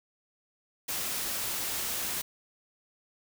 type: noise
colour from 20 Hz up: white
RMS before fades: -33 dBFS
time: 0.88-2.22 s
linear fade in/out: 10 ms
effects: none